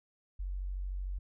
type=tone; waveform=sine; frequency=46.61 Hz; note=F#1; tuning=13 cents sharp; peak=-34 dBFS; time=0.39-1.19 s; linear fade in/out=10 ms; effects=none